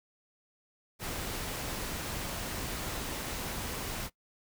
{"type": "noise", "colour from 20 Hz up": "pink", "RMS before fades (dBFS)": -37, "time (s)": [0.99, 4.1], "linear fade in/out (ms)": 50, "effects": ["noise-tail reverb RT60 0.1 s tail -20 dB re dry"]}